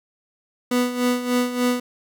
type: tone with tremolo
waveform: 30% pulse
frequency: 246.9 Hz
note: B3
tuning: in tune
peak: -14 dBFS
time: 0.71-1.8 s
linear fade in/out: 5 ms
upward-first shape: sine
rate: 3.4 Hz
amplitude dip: 70%
effects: none